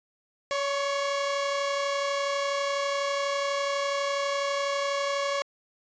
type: tone pair together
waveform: sawtooth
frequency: 563 / 1093.9 Hz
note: C#5 / C#6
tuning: +27 / -23 cents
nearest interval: major seventh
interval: 1150 cents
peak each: -23 / -29 dBFS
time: 0.51-5.42 s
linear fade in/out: 0 ms
effects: resampled to 16000 Hz